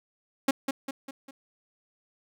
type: tone with echo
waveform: sawtooth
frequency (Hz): 271.8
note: C#4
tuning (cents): -34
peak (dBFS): -16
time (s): 0.48-0.51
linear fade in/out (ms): 5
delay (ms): 200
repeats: 4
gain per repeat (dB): -6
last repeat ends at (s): 1.31
effects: none